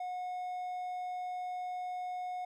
triangle tone, 727 Hz, F#5, 31 cents flat, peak -34 dBFS, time 0-2.45 s, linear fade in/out 5 ms, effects none

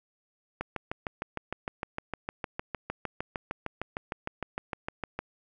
click train, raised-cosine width 0.5 ms, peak -17 dBFS, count 31, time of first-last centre 0.61-5.19 s, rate 6.55 Hz, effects none

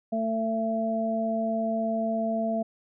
harmonic tone, 223.6 Hz, A3, 28 cents sharp, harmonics 1 / 2 / 3, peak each -28 / -38 / -27 dBFS, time 0.12-2.63 s, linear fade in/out 10 ms, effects none

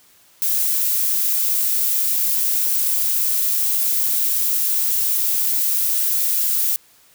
violet noise, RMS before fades -19 dBFS, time 0.42-6.76 s, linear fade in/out 0 ms, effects white hiss -53 dBFS RMS until 7.14 s

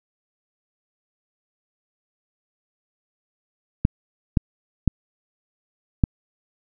clicks, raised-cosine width 5 ms, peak -3 dBFS, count 4, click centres 3.851 / 4.372 / 4.877 / 6.038 s, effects none

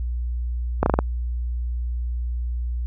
slowing click train, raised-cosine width 1 ms, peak -3 dBFS, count 5, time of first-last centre 0.83-0.989 s, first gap 31 ms, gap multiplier 1.17, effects added 60 Hz sine -23 dBFS peak until 2.86 s

